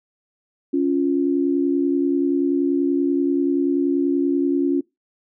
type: tone pair together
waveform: sine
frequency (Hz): 278.8 / 349.2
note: C#4 / F4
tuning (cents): +10 / 0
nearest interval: major third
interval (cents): 390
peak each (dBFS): -18 / -21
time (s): 0.73-4.81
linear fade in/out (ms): 10
effects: noise-tail reverb RT60 0.2 s tail -22 dB re dry